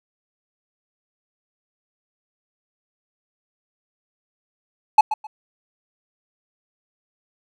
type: tone with echo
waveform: triangle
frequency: 858 Hz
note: A5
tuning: 44 cents flat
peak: -4 dBFS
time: 4.98-5.01 s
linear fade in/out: 5 ms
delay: 130 ms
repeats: 2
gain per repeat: -13 dB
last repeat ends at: 5.27 s
effects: none